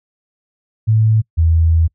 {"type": "tone pair in turn", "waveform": "sine", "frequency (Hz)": [110, 81.8], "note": ["A2", "E2"], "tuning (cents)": [0, -13], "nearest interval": "perfect fourth", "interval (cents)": 513, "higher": "first", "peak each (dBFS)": -9, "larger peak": "neither", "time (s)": [[0.87, 1.22], [1.37, 1.88]], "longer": "second", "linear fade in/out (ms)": 20, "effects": ["noise-tail reverb RT60 0.1 s tail -26 dB re dry"]}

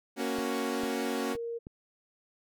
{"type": "chord", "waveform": "sawtooth", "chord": "F# major", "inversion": "first", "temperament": "equal", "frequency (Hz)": [233.1, 277.2, 370], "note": ["A#3", "C#4", "F#4"], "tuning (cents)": [0, 0, 0], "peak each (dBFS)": [-31, -30, -32], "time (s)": [0.16, 1.37], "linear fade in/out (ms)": 50}
{"type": "tone", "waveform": "sine", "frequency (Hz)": 466.2, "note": "A#4", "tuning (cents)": 0, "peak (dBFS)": -33, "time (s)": [0.19, 1.59], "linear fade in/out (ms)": 20}
{"type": "clicks", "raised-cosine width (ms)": 3, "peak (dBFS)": -31, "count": 4, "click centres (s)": [0.386, 0.835, 1.352, 1.669]}
{"effects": []}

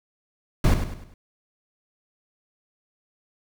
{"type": "noise with echo", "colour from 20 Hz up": "brown", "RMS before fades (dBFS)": -17, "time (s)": [0.64, 0.74], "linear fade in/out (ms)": 2, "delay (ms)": 100, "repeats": 4, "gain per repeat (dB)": -8, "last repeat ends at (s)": 1.14, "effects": []}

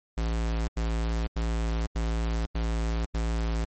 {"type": "tone bursts", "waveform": "square", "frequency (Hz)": 56.1, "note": "A1", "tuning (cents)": 34, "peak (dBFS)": -26, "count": 6, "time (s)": [0.17, 3.65], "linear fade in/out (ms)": 10, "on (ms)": 510, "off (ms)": 84, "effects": ["MP3 32 kbps"]}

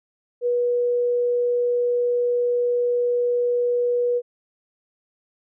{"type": "tone", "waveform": "sine", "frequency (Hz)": 485.4, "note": "B4", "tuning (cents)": -30, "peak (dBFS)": -18, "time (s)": [0.41, 4.22], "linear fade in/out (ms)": 50, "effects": []}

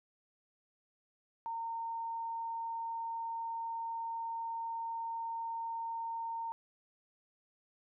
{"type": "tone", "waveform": "sine", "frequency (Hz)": 916, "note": "A#5", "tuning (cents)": -31, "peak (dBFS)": -36, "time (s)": [1.46, 6.52], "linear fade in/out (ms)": 0, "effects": []}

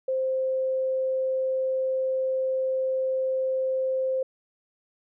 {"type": "tone", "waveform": "sine", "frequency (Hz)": 523.3, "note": "C5", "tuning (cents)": 0, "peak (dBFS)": -23, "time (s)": [0.08, 4.23], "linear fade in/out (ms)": 5, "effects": []}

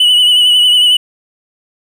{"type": "tone with vibrato", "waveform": "triangle", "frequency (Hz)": 2960, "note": "F#7", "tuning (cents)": 0, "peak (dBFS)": -4, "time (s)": [0, 0.97], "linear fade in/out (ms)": 5, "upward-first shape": "triangle", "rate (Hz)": 11, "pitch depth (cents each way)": 47, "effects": []}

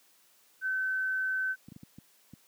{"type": "tone", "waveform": "sine", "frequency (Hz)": 1530, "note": "G6", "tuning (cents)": -42, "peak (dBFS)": -28, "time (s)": [0.61, 1.56], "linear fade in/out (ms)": 50}
{"type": "clicks", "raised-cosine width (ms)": 5, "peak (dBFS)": -28, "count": 6, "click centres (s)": [1.685, 1.721, 1.763, 1.833, 1.985, 2.336]}
{"effects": ["white hiss -64 dBFS RMS until 2.47 s", "high-pass 200 Hz 12 dB/octave"]}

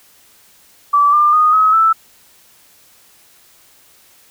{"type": "tone with pitch steps", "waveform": "sine", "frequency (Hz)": [1157, 1195.7, 1235.8, 1277.1, 1319.9], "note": ["D6", "D6", "D#6", "D#6", "E6"], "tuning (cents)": [-26, 31, -12, 45, 2], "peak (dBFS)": -8, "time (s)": [0.93, 1.93], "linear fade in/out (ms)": 10, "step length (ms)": 200, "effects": ["white hiss -49 dBFS RMS until 4.3 s"]}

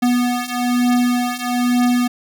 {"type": "beating tone pair", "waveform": "square", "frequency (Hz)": [244.6, 245.7], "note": ["B3", "B3"], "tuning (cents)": [-16, -9], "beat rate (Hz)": 1.1, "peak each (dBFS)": [-20, -18], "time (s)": [0.02, 2.08], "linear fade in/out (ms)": 10, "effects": []}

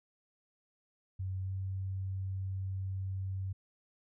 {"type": "tone with pitch glide", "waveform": "sine", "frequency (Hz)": [94.3, 95.45], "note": ["F#2", "G2"], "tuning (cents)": [33, -46], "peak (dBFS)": -34, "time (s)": [1.19, 3.53], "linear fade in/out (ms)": 10, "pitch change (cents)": 21, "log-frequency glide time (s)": [1.43, 1.5], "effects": []}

